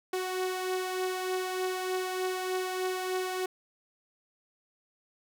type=beating tone pair; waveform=sawtooth; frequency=370 / 373.3 Hz; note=F#4 / F#4; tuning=0 / +15 cents; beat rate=3.3 Hz; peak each=-27 / -34 dBFS; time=0.13-3.46 s; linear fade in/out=5 ms; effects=none